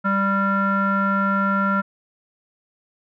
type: tone with low-pass filter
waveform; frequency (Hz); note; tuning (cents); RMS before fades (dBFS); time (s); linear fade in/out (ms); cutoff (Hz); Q
square; 196.7; G3; +6; -20; 0.04-1.82; 20; 1400; 7.9
effects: none